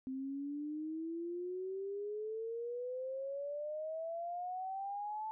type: exponential sweep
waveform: sine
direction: up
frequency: 259.7 to 880 Hz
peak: -38 dBFS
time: 0.07-5.31 s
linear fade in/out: 0 ms
effects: none